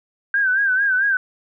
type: tone with vibrato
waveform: sine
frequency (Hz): 1568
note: G6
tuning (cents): 0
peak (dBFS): -15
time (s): 0.34-1.17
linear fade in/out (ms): 2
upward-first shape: sine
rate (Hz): 4.5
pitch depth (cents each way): 87
effects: none